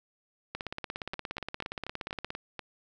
two click trains, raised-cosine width 0.3 ms, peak -19 / -21 dBFS, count 31 / 7, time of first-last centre 0.55-2.304 / 1.14-2.593 s, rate 17.1 / 4.13 Hz, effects none

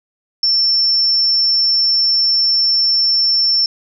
sine tone, 5390 Hz, E8, 38 cents sharp, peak -11 dBFS, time 0.43-3.66 s, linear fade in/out 2 ms, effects none

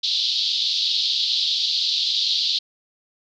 white band-pass noise, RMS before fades -22 dBFS, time 0.03-2.59 s, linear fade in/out 10 ms, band 3400 to 4500 Hz, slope 48 dB/octave, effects none

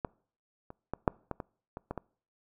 clicks, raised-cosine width 1 ms, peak -17 / -30 / -19 / -9 / -20 / -23 / -25 / -21 / -22 dBFS, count 9, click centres 0.048 / 0.704 / 0.936 / 1.078 / 1.313 / 1.402 / 1.771 / 1.91 / 1.977 s, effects noise-tail reverb RT60 0.5 s tail -25 dB re dry

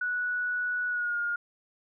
sine tone with pitch glide, 1472 to 1421 Hz, F#6 to F6, -9 to +30 cents, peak -27 dBFS, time 0.01-1.36 s, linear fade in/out 5 ms, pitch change -61 cents, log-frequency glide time 0.88-1.18 s, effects none

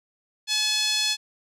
5% pulse tone with band-pass filter, 856 Hz, A5, 48 cents flat, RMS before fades -24 dBFS, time 0.47-1.17 s, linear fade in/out 50 ms, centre 3800 Hz, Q 1.7, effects none

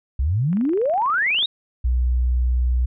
sine exponential sweep, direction up, 59.8 to 3877 Hz, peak -17 dBFS, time 0.19-1.46 s, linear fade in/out 5 ms
click train, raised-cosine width 0.5 ms, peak -26 dBFS, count 23, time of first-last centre 0.53-1.428 s, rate 24.5 Hz
sine tone, 61.74 Hz, B1, in tune, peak -16 dBFS, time 1.84-2.86 s, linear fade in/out 10 ms
effects none

